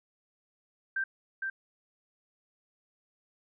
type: tone with echo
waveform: sine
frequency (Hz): 1568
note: G6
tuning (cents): 0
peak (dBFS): -28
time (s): 0.96-1.04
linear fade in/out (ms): 5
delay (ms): 460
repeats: 1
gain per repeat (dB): -3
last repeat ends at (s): 1.5
effects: none